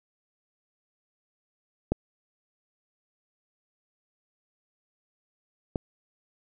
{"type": "clicks", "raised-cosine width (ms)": 2, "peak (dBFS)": [-10, -14], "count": 2, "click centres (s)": [1.92, 5.758], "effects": []}